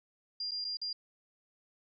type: tone with dropouts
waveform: sine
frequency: 4800 Hz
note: D8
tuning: 37 cents sharp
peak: -34 dBFS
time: 0.4-0.93 s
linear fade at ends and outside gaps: 5 ms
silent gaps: 0.511-0.516 / 0.645-0.648 / 0.771-0.815 s
effects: none